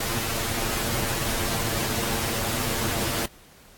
pink noise with comb filter, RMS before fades -27 dBFS, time 0-3.26 s, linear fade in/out 5 ms, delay 8.8 ms, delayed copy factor +1, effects pink hiss -52 dBFS RMS until 3.77 s + AAC 64 kbps

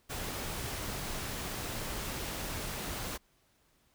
pink noise, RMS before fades -38 dBFS, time 0.09-3.18 s, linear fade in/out 20 ms, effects pink hiss -70 dBFS RMS until 3.94 s

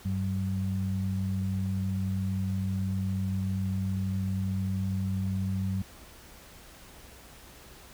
sine tone pair together, 97.39 / 190 Hz, G2 / F#3, -11 / +46 cents, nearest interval octave, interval 1157 cents, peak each -29 / -31 dBFS, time 0.05-5.82 s, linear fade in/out 5 ms, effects added 62 Hz sine -56 dBFS peak until 7.93 s + pink hiss -51 dBFS RMS until 7.93 s

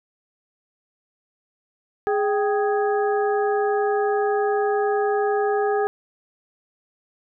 harmonic tone with a mistuned harmonic, 415.3 Hz, G#4, in tune, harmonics 1 / 2 / 3 / 4, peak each -20 / -24 / -32 / -32 dBFS, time 2.07-5.87 s, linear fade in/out 0 ms, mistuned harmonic 2, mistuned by -100 cents, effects none

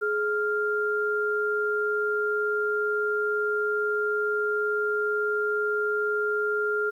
sine tone pair together, 420.9 / 1396.9 Hz, G#4 / F6, +23 / 0 cents, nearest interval octave + major sixth, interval 2077 cents, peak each -26 dBFS, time 0.01-6.91 s, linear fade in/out 20 ms, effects 10-bit

